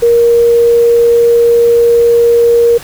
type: tone with quantisation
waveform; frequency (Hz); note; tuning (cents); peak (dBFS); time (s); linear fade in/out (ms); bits
sine; 470; A#4; +14; -4; 0.02-2.78; 10; 5
effects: pink hiss -30 dBFS RMS until 2.83 s